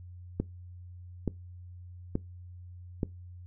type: click train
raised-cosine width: 3 ms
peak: -15 dBFS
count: 4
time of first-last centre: 0.4-3.032 s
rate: 1.14 Hz
effects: noise-tail reverb RT60 0.2 s tail -21 dB re dry + added 89 Hz sine -44 dBFS peak until 3.46 s